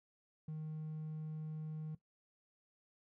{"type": "tone", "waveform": "triangle", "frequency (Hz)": 155.56, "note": "D#3", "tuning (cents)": 0, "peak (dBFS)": -38, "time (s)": [0.48, 1.95], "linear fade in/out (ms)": 5, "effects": ["noise-tail reverb RT60 0.1 s tail -17 dB re dry", "tanh soft clip ceiling -35 dBFS"]}